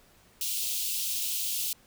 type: high-pass noise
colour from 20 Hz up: white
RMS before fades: -31 dBFS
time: 0.41-1.73 s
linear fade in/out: 2 ms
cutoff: 2700 Hz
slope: 48 dB/octave
effects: pink hiss -60 dBFS RMS until 1.86 s